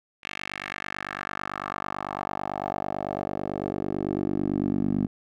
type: tone with band-pass filter sweep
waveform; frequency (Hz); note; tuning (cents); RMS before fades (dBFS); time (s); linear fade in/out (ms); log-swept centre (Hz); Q
10% pulse; 49; G1; 0; -30; 0.23-5.07; 10; 2500 to 230; 2.4
effects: none